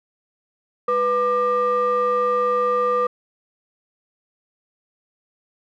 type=ring-modulated tone; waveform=triangle; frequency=350.1 Hz; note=F4; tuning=4 cents sharp; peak=-12 dBFS; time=0.88-3.07 s; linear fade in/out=5 ms; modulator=844 Hz; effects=none